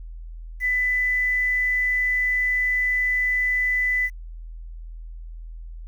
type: tone with quantisation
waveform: sine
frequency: 1997 Hz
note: B6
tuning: 19 cents sharp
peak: -19 dBFS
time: 0.6-4.1 s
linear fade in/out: 50 ms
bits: 8
effects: added 41 Hz sine -34 dBFS peak until 5.87 s